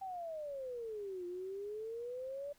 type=exponential two-way sweep; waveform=sine; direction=down then up; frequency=784 to 349.3 to 583 Hz; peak=-40 dBFS; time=0.01-2.53 s; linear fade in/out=10 ms; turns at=1.26 s; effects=pink hiss -69 dBFS RMS until 2.58 s